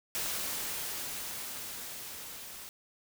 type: noise with level ramp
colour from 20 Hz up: white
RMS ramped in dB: -34 to -46 dBFS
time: 0.15-2.69 s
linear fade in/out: 0 ms
effects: none